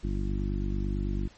harmonic tone, 49 Hz, G1, in tune, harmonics 1 / 2 / 3 / 4 / 5 / 6 / 7, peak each -29 / -35 / -38 / -36 / -41 / -41 / -40 dBFS, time 0.03-1.28 s, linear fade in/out 10 ms, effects pink hiss -56 dBFS RMS until 1.37 s + MP3 32 kbps

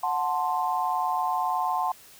sine chord, F# diminished, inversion none, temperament equal with one note detuned, 731.9 / 880 / 1046.5 Hz, F#5 / A5 / C6, -19 / 0 / 0 cents, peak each -28 dBFS, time 0.03-1.92 s, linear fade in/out 5 ms, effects white hiss -51 dBFS RMS until 2.19 s

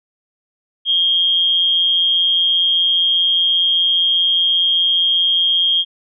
sine tone with amplitude modulation, 3236 Hz, G#7, 46 cents flat, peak -10 dBFS, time 0.85-5.85 s, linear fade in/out 50 ms, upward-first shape sine, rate 177 Hz, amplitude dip 45%, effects none

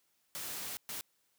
white noise bursts at uneven times, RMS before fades -41 dBFS, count 2, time 0.35-0.77 / 0.89-1.01 s, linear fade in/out 0 ms, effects white hiss -75 dBFS RMS until 1.38 s + high-pass 80 Hz 12 dB/octave

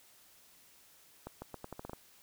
accelerating click train, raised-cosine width 1 ms, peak -28 dBFS, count 9, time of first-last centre 1.27-1.933 s, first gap 150 ms, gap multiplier 0.82, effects white hiss -62 dBFS RMS until 2.22 s

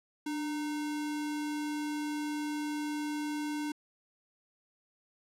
sine tone with sample-and-hold, 296.7 Hz, D4, 18 cents sharp, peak -32 dBFS, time 0.26-3.72 s, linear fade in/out 5 ms, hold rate 1225 Hz, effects low-pass 11000 Hz 12 dB/octave

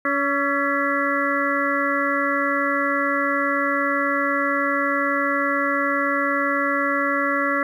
harmonic tone with a mistuned harmonic, 282 Hz, C#4, 30 cents sharp, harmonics 1 / 2 / 4 / 5 / 6 / 7, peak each -26 / -26 / -26 / -26 / -26 / -26 dBFS, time 0.05-7.63 s, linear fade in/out 2 ms, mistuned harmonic 5, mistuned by -62 cents, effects 9-bit

